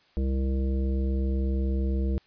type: harmonic tone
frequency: 66.3 Hz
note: C2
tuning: 23 cents sharp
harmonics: 1 / 3 / 5 / 7 / 9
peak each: -24 / -32 / -36 / -39 / -47 dBFS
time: 0.17-2.18 s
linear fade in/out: 0 ms
effects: white hiss -62 dBFS RMS until 2.26 s + resampled to 11025 Hz